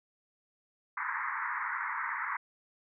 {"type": "band-pass noise", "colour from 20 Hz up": "pink", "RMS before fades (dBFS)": -35, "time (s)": [0.97, 2.37], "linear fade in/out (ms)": 5, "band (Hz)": [910, 2100], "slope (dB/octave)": 96, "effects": []}